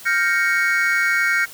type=chord; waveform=triangle; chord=G half-diminished seventh; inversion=third; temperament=equal; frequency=1396.9 / 1568 / 1864.7 / 2217 Hz; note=F6 / G6 / Bb6 / Db7; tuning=0 / 0 / 0 / 0 cents; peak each=-20 dBFS; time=0.05-1.46 s; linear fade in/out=20 ms; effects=white hiss -40 dBFS RMS until 1.53 s